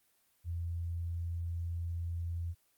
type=tone; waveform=sine; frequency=85 Hz; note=F2; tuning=46 cents flat; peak=-34 dBFS; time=0.44-2.55 s; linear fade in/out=50 ms; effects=white hiss -72 dBFS RMS until 2.77 s + Opus 24 kbps